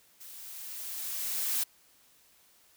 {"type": "noise with level ramp", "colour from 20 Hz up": "blue", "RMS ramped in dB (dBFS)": [-48, -29], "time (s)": [0.2, 1.64], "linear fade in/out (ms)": 10, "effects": ["white hiss -63 dBFS RMS until 2.76 s"]}